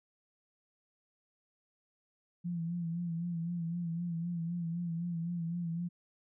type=tone with vibrato; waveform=sine; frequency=170 Hz; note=F3; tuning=46 cents flat; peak=-33 dBFS; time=2.44-5.89 s; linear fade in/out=20 ms; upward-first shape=sine; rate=3.9 Hz; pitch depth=54 cents each way; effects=none